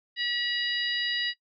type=harmonic tone; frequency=964 Hz; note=B5; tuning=42 cents flat; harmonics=2 / 3 / 4 / 5; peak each=-31 / -32 / -32 / -34 dBFS; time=0.16-1.34 s; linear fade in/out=50 ms; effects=noise-tail reverb RT60 0.1 s tail -19 dB re dry